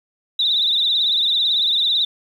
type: tone with vibrato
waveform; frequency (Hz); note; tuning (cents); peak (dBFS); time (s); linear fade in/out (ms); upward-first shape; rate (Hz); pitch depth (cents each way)
sine; 3729; A#7; 0; -15; 0.39-2.05; 5; triangle; 18; 120
effects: 8-bit